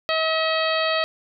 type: harmonic tone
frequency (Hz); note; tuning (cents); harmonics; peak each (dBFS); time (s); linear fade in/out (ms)
640; D#5; +49; 1 / 2 / 3 / 4 / 5 / 6 / 7; -23 / -26 / -28 / -29 / -30 / -31 / -31; 0.09-1.04; 0
effects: none